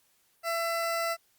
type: tone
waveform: 20% pulse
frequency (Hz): 670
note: E5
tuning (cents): +28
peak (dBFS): -23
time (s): 0.43-1.17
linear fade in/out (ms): 50
effects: white hiss -68 dBFS RMS until 1.38 s + Opus 48 kbps